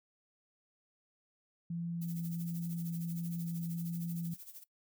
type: tone with vibrato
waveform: sine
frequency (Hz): 169.2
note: E3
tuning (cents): +45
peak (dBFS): -35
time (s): 1.7-4.34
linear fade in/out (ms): 5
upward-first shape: triangle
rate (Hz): 1.4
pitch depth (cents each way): 9
type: noise with tremolo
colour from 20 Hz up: violet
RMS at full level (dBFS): -48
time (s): 2.01-4.64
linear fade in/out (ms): 10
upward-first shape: sine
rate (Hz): 13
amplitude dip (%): 75
effects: noise-tail reverb RT60 0.1 s tail -19 dB re dry